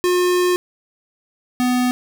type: tone pair in turn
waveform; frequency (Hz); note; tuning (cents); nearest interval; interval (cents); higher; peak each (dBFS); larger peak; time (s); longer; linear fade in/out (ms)
square; 358.9 / 249.1; F4 / B3; +47 / +15; tritone; 632; first; -15 / -16; first; 0.04-0.56 / 1.6-1.91; first; 0
effects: none